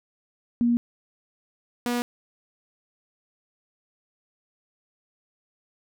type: tone pair in turn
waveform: sine / sawtooth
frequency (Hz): 237.8 / 242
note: A#3 / B3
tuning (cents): +35 / -35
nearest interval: unison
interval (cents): 30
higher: second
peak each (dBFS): -18 / -20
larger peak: first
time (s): 0.61-0.77 / 1.86-2.02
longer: neither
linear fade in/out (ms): 0
effects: none